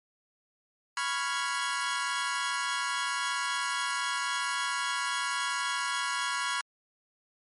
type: chord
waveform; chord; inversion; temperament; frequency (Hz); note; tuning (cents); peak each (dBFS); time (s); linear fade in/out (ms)
sawtooth; C# dominant seventh; third; equal; 987.8 / 1108.7 / 1396.9 / 1661.2; B5 / C#6 / E#6 / G#6; 0 / 0 / 0 / 0; -31; 0.97-6.61; 2
effects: MP3 48 kbps